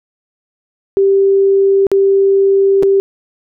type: tone with dropouts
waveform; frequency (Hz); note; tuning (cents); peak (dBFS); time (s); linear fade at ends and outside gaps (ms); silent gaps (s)
sine; 392; G4; 0; -7; 0.97-3; 0; 1.868-1.916 / 2.826-2.832
effects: none